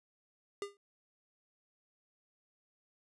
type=tone with exponential decay; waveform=square; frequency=403.4 Hz; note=G4; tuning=50 cents sharp; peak=-34 dBFS; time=0.62-0.77 s; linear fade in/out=1 ms; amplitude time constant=32 ms; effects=resampled to 24000 Hz